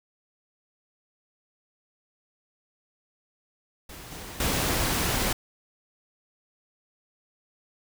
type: noise with level steps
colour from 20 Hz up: pink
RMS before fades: -43 / -40 / -26 dBFS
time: 3.89-5.33 s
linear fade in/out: 5 ms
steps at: 4.11 / 4.4 s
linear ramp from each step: 2 ms
effects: none